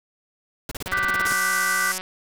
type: noise bursts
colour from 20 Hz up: pink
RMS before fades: -31 dBFS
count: 12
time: 0.69-1.33 s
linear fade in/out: 2 ms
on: 24 ms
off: 32 ms
type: click train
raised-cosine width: 0.3 ms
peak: -18 dBFS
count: 213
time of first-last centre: 0.87-2.01 s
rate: 186 Hz
type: chord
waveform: sine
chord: G major seventh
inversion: second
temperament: equal with one note detuned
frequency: 1174.7 / 1480 / 1541.9 / 1975.5 Hz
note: D6 / F#6 / G6 / B6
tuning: 0 / 0 / -29 / 0 cents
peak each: -26 dBFS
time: 0.92-1.92 s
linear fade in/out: 2 ms
type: band-pass noise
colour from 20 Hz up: pink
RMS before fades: -30 dBFS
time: 1.26-1.98 s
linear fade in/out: 0 ms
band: 4800 to 13000 Hz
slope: 48 dB/octave
effects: none